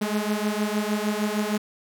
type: beating tone pair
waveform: sawtooth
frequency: 207.7 / 214.2 Hz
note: G#3 / A3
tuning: 0 / -46 cents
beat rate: 6.5 Hz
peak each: -22 / -23 dBFS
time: 0.01-1.58 s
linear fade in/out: 10 ms
effects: none